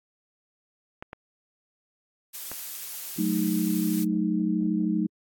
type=clicks; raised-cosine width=0.5 ms; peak=-22 dBFS; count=3; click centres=1.025 / 1.131 / 2.516 s
type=noise; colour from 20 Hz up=blue; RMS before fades=-36 dBFS; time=2.33-4.05 s; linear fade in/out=20 ms
type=chord; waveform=sine; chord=D# diminished; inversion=first; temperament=equal with one note detuned; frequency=185 / 217.5 / 311.1 Hz; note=F#3 / A3 / D#4; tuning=0 / -20 / 0 cents; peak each=-27 dBFS; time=3.18-5.07 s; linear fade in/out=10 ms
effects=AAC 64 kbps